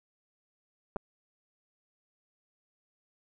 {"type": "clicks", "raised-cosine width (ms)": 1, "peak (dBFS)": -20, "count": 2, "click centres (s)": [0.961, 0.966], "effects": []}